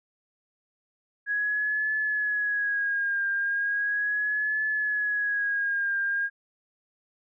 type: tone with vibrato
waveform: sine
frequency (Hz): 1661.2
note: G#6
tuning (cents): 0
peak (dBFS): -24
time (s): 1.26-6.3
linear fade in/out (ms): 50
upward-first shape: triangle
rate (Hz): 0.37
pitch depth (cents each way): 67
effects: none